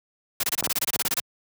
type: noise bursts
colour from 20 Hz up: white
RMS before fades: -24 dBFS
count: 14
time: 0.4-1.201 s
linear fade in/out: 5 ms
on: 34 ms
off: 25 ms
type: clicks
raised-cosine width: 1 ms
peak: -16 dBFS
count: 4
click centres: 0.626 / 0.673 / 0.961 / 1.053 s
effects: high-pass 80 Hz 12 dB/octave